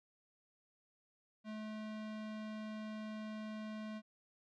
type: tone with low-pass filter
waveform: square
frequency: 215.6 Hz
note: A3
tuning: 35 cents flat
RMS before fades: -45 dBFS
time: 1.44-4.02 s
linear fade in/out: 50 ms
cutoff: 3700 Hz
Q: 0.81
effects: none